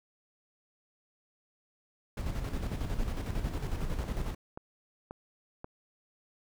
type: noise with tremolo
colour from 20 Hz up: brown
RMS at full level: -32 dBFS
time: 2.17-4.35 s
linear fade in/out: 5 ms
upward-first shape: square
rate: 11 Hz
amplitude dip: 45%
type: click train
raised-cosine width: 1 ms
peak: -27 dBFS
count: 4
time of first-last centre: 4.04-5.644 s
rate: 1.87 Hz
effects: none